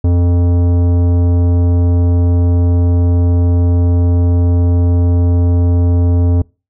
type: tone with tanh clipping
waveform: sine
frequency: 87.31 Hz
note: F2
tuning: in tune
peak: -10 dBFS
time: 0.04-6.42 s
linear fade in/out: 5 ms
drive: 14 dB
effects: noise-tail reverb RT60 0.3 s tail -25 dB re dry